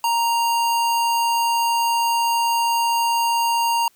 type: tone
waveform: square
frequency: 932.3 Hz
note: A#5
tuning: in tune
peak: -18 dBFS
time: 0.04-3.88 s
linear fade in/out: 2 ms
effects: white hiss -59 dBFS RMS until 3.95 s